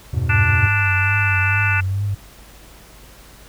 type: chord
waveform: triangle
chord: E major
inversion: none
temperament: equal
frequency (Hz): 82.41 / 103.83 / 123.47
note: E2 / G#2 / B2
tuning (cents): 0 / 0 / 0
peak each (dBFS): -19 / -19 / -20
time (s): 0.13-0.68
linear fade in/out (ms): 10
type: tone with vibrato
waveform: sine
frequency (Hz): 97.7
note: G2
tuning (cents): -5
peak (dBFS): -18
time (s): 0.2-2.15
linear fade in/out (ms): 10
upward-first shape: triangle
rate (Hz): 2.3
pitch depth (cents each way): 84
type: harmonic tone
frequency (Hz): 293.7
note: D4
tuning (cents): 0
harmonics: 3 / 4 / 5 / 6 / 7 / 8 / 9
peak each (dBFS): -29 / -30 / -20 / -28 / -28 / -28 / -21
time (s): 0.29-1.81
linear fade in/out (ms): 10
effects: added 50 Hz sine -45 dBFS peak until 3.48 s + pink hiss -45 dBFS RMS until 3.48 s